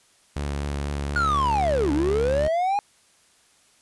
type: tone with vibrato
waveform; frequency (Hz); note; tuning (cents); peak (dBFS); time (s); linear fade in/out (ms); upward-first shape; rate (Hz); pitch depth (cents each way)
sawtooth; 71.5; D2; -46; -22; 0.36-2.48; 5; sine; 4.1; 18
type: linear two-way sweep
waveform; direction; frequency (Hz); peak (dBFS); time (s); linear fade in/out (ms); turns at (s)
triangle; down then up; 1458 to 277.2 to 830; -18; 1.16-2.79; 0; 1.92
effects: white hiss -59 dBFS RMS until 3.81 s + resampled to 24000 Hz